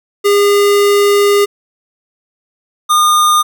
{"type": "tone pair in turn", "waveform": "square", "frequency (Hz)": [406.3, 1217.5], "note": ["G#4", "D#6"], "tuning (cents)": [-38, -38], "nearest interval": "octave + perfect fifth", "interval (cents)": 1900, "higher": "second", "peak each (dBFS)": -8, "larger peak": "neither", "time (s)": [[0.24, 1.46], [2.89, 3.43]], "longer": "first", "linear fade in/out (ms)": 20, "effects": []}